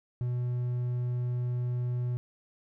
triangle tone, 122.9 Hz, B2, 8 cents flat, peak -26 dBFS, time 0.21-2.17 s, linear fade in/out 0 ms, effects none

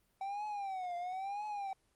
triangle tone with vibrato, 769 Hz, G5, 33 cents flat, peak -35 dBFS, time 0.21-1.73 s, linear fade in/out 2 ms, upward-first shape triangle, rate 1 Hz, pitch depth 180 cents each way, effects pink hiss -75 dBFS RMS until 1.95 s + Opus 32 kbps

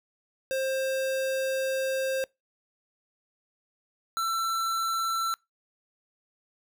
square tone pair in turn, 530 / 1340.9 Hz, C5 / E6, +22 / +29 cents, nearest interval octave + major third, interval 1607 cents, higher second, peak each -27 dBFS, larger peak neither, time 0.51-2.24 / 4.17-5.34 s, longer first, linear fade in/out 0 ms, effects noise-tail reverb RT60 0.2 s tail -25 dB re dry

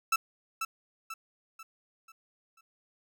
30% pulse tone with echo, 1322 Hz, E6, 5 cents sharp, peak -21 dBFS, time 0.12-0.16 s, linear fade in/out 5 ms, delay 490 ms, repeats 5, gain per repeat -7 dB, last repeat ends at 2.61 s, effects none

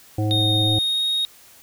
harmonic tone, 106.3 Hz, G#2, 41 cents sharp, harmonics 1 / 3 / 5 / 7, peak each -20 / -25 / -31 / -32 dBFS, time 0.18-0.79 s, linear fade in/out 5 ms
triangle tone with pitch glide, 3697 to 3740 Hz, A#7 to A#7, -15 to +5 cents, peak -18 dBFS, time 0.31-1.25 s, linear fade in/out 0 ms, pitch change +20 cents, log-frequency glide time 0.62-1.05 s
effects white hiss -49 dBFS RMS until 1.62 s

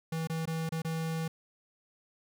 square tone with dropouts, 162.1 Hz, E3, 29 cents flat, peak -32 dBFS, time 0.12-1.28 s, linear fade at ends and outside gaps 5 ms, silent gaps 0.273-0.297 / 0.456-0.474 / 0.692-0.721 / 0.82-0.847 s, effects none

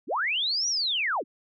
sine linear two-way sweep, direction up then down, 164.81 to 5900 to 175.4 Hz, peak -24 dBFS, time 0.07-1.24 s, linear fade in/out 50 ms, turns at 0.68 s, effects none

